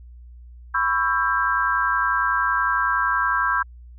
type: chord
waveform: sine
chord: C# half-diminished seventh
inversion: third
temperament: just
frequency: 997.9 / 1108.7 / 1330.5 / 1596.6 Hz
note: B5 / C#6 / E6 / G6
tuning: +18 / 0 / +16 / +31 cents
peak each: -25 / -25 / -24 / -22 dBFS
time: 0.74-3.63 s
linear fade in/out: 10 ms
effects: added 60 Hz sine -40 dBFS peak until 3.98 s